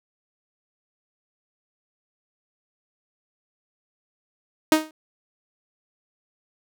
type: tone with exponential decay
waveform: sawtooth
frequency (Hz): 312.3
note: D#4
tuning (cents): +7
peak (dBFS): -7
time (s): 4.72-4.91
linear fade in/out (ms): 2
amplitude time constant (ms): 41
effects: none